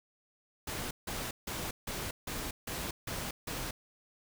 pink noise bursts, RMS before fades -38 dBFS, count 8, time 0.67-3.71 s, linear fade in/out 5 ms, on 240 ms, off 160 ms, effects none

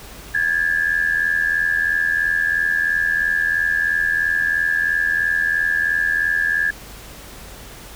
sine tone pair together, 1644 / 1727 Hz, G#6 / A6, -18 / -33 cents, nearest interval minor second, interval 85 cents, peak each -19 dBFS, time 0.34-6.71 s, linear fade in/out 10 ms, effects added 50 Hz sine -42 dBFS peak until 7.95 s + pink hiss -39 dBFS RMS until 7.95 s

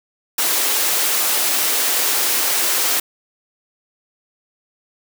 white high-pass noise, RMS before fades -18 dBFS, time 0.38-3 s, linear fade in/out 5 ms, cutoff 290 Hz, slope 24 dB/octave, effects none

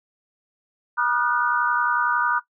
sine tone cluster, 965 / 1212 / 1432 / 1503 Hz, B5 / D#6 / F6 / F#6, -40 / -46 / +43 / +27 cents, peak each -24 dBFS, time 0.97-2.4 s, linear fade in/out 20 ms, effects noise-tail reverb RT60 0.1 s tail -17 dB re dry

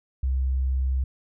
sine tone, 65.41 Hz, C2, in tune, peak -21 dBFS, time 0.23-1.04 s, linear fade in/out 5 ms, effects none

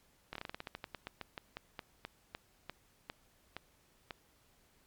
slowing click train, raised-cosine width 0.3 ms, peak -25 dBFS, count 23, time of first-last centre 0.33-4.108 s, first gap 24 ms, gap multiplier 1.16, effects pink hiss -69 dBFS RMS until 4.86 s + MP3 96 kbps

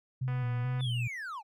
sine tone with vibrato, 124.5 Hz, B2, 14 cents sharp, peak -29 dBFS, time 0.21-1.08 s, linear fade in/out 10 ms, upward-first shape square, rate 2.3 Hz, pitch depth 59 cents each way
click train, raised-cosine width 0.5 ms, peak -31 dBFS, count 132, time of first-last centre 0.28-0.808 s, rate 248 Hz
triangle linear sweep, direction down, 3618 to 766 Hz, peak -35 dBFS, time 0.79-1.43 s, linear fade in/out 50 ms
effects none

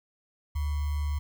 sine tone with sample-and-hold, 73.42 Hz, D2, in tune, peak -26 dBFS, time 0.55-1.19 s, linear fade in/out 10 ms, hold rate 1050 Hz, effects none

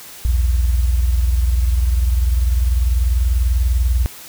sine tone pair together, 59.8 / 80 Hz, A#1 / D#2, +45 / +49 cents, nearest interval perfect fourth, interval 504 cents, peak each -13 / -22 dBFS, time 0.25-4.06 s, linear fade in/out 0 ms, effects white hiss -37 dBFS RMS until 4.28 s

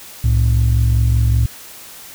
sine tone pair together, 66.42 / 111.7 Hz, C2 / A2, +27 / +27 cents, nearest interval major sixth, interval 900 cents, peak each -12 dBFS, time 0.24-1.46 s, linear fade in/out 5 ms, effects tanh soft clip ceiling -7 dBFS + white hiss -37 dBFS RMS until 2.14 s

